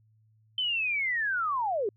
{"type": "linear sweep", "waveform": "sine", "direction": "down", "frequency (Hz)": [3087, 372.7], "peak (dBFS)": -26, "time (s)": [0.58, 1.89], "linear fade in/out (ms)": 2, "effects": ["added 109 Hz sine -61 dBFS peak until 1.96 s"]}